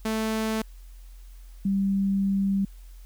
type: tone pair in turn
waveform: sawtooth / sine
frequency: 220 / 196 Hz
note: A3 / G3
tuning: 0 / 0 cents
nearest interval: major second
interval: 200 cents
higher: first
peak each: -21 dBFS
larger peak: neither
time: 0.05-0.62 / 1.65-2.65 s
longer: second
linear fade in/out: 5 ms
effects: added 43 Hz sine -42 dBFS peak until 3.05 s + white hiss -60 dBFS RMS until 3.05 s